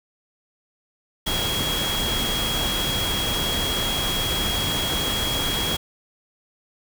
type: tone in noise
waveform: sine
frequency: 3297 Hz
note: G#7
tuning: 13 cents flat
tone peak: -25 dBFS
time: 1.26-5.77 s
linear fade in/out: 10 ms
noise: pink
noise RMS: -26 dBFS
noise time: 1.26-5.77 s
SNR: -2 dB
effects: none